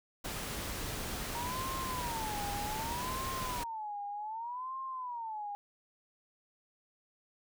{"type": "noise", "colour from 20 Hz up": "pink", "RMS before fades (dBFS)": -39, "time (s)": [0.24, 3.64], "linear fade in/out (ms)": 10}
{"type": "tone with vibrato", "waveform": "sine", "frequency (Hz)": 928, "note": "A#5", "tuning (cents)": -8, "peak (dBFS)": -37, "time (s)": [1.35, 5.55], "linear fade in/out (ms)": 0, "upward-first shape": "sine", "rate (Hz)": 0.65, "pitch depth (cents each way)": 230}
{"effects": []}